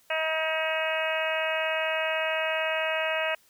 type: harmonic tone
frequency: 317.9 Hz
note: D#4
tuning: 37 cents sharp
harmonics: 2 / 3 / 4 / 5 / 6 / 7 / 8 / 9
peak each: -29 / -36 / -37 / -34 / -35 / -37 / -32 / -36 dBFS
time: 0.1-3.35 s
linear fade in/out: 5 ms
effects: white hiss -62 dBFS RMS until 3.49 s